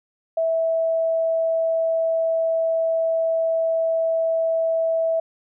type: tone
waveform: sine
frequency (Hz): 654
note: E5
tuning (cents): -14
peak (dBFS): -18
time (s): 0.37-5.2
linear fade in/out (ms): 5
effects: none